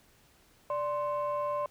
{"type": "tone pair together", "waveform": "sine", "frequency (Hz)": [587.3, 1046.5], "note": ["D5", "C6"], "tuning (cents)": [0, 0], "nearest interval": "minor seventh", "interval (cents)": 1000, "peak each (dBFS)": [-30, -31], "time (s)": [0.7, 1.66], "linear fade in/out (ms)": 2, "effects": ["tanh soft clip ceiling -25 dBFS", "pink hiss -63 dBFS RMS until 1.7 s"]}